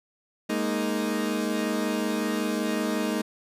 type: chord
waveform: 30% pulse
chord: Ab suspended second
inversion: none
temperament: equal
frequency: 207.7 / 233.1 / 311.1 Hz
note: Ab3 / Bb3 / Eb4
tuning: 0 / 0 / 0 cents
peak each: -27 dBFS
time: 0.49-3.22 s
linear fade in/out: 10 ms
effects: resampled to 32000 Hz